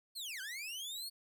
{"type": "linear two-way sweep", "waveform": "sawtooth", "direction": "down then up", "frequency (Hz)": [4435, 1481, 4435], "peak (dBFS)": -38, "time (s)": [0.15, 1.1], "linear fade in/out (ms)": 20, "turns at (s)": 0.41, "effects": []}